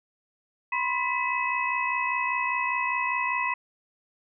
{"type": "tone cluster", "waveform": "sine", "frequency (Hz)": [984, 1049, 1991, 2570], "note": ["B5", "C6", "B6", "E7"], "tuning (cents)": [-7, 4, 14, -45], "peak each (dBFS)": -30, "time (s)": [0.72, 3.54], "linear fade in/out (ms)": 5, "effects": []}